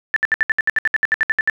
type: tone bursts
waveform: sine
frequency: 1764 Hz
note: A6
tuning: 4 cents sharp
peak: -12 dBFS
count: 16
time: 0.14-1.498 s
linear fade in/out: 0 ms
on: 23 ms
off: 66 ms
effects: none